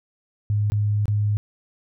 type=tone with dropouts; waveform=sine; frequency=104.2 Hz; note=G#2; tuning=6 cents sharp; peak=-18 dBFS; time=0.5-1.37 s; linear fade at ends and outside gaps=0 ms; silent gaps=0.7-0.72 / 1.056-1.081 s; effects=none